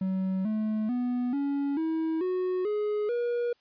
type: tone with pitch steps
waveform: triangle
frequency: 189 / 215.9 / 246.5 / 281.5 / 321.6 / 367.2 / 419.4 / 479 Hz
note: F#3 / A3 / B3 / C#4 / E4 / F#4 / G#4 / A#4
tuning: +37 / -33 / -3 / +27 / -43 / -13 / +17 / +47 cents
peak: -24 dBFS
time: 0.01-3.53 s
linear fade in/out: 5 ms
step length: 440 ms
effects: white hiss -68 dBFS RMS until 3.6 s + resampled to 11025 Hz